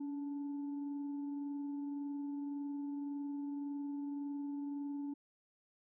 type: tone with frequency modulation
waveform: sine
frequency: 284.1 Hz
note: C#4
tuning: 43 cents sharp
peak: -38 dBFS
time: 0-5.14 s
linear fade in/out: 10 ms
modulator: 590 Hz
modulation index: 0.2
effects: none